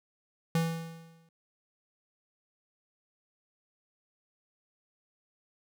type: tone with exponential decay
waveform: square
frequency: 164.81 Hz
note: E3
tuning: in tune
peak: -24 dBFS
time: 0.55-1.29 s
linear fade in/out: 2 ms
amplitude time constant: 160 ms
effects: none